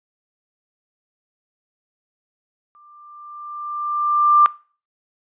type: tone with exponential growth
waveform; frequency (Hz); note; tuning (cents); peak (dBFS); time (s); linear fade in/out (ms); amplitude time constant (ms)
sine; 1187; D6; +18; -7; 2.75-4.46; 0; 370
effects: noise-tail reverb RT60 0.4 s tail -22 dB re dry + resampled to 8000 Hz